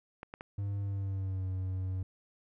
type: clicks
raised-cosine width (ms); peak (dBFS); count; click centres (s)
0.5; -27; 3; 0.231 / 0.339 / 0.409
type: tone with pitch glide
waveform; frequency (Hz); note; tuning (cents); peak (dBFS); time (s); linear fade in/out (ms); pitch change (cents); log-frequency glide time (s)
triangle; 100.2 to 93.49; G2 to F#2; +38 to +18; -30; 0.58-2.03; 5; -120; 0.8-1.47
effects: none